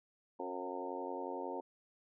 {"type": "harmonic tone with a mistuned harmonic", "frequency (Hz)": 91, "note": "F#2", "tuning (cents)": -28, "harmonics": [3, 4, 5, 6, 7, 8, 9, 10], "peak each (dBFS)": [-47, -45, -46, -46, -52, -48, -52, -45], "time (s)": [0.39, 1.61], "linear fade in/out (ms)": 10, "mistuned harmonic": 6, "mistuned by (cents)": -18, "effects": []}